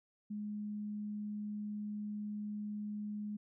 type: tone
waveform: sine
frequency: 209 Hz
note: G#3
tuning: 11 cents sharp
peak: -38 dBFS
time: 0.3-3.37 s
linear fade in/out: 10 ms
effects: none